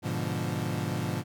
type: chord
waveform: 30% pulse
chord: G# diminished seventh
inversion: none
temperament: equal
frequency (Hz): 103.83 / 123.47 / 146.83 / 174.61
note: G#2 / B2 / D3 / F3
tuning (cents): 0 / 0 / 0 / 0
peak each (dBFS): -32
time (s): 0.02-1.24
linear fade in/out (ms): 50
effects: none